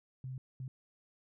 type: tone bursts at uneven times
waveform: sine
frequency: 130 Hz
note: C3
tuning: 11 cents flat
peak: -39 dBFS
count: 2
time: 0.24-0.38 / 0.6-0.68 s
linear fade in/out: 2 ms
effects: none